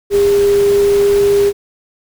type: tone in noise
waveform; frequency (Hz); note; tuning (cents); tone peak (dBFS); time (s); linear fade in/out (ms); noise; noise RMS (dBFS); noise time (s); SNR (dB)
sine; 403.3; G4; +49; -8; 0.1-1.53; 50; pink; -26; 0.1-1.53; +15
effects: none